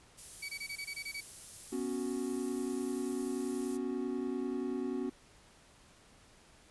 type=noise; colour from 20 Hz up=violet; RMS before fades=-44 dBFS; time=0.17-3.78 s; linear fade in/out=20 ms
type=tone bursts; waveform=30% pulse; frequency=2271 Hz; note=C#7; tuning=41 cents sharp; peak=-36 dBFS; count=9; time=0.42-1.209 s; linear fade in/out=10 ms; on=69 ms; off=21 ms
type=chord; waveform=triangle; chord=B suspended second; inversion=none; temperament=equal; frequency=246.9 / 277.2 / 370 Hz; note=B3 / C#4 / F#4; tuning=0 / 0 / 0 cents; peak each=-36 dBFS; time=1.72-5.1 s; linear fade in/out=10 ms
effects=pink hiss -61 dBFS RMS until 6.7 s + resampled to 24000 Hz